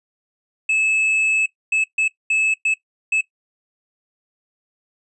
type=tone bursts at uneven times; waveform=triangle; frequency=2602 Hz; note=E7; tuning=23 cents flat; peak=-14 dBFS; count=6; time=0.69-1.46 / 1.72-1.84 / 1.98-2.08 / 2.3-2.54 / 2.65-2.74 / 3.12-3.21 s; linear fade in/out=5 ms; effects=noise-tail reverb RT60 0.1 s tail -17 dB re dry + resampled to 24000 Hz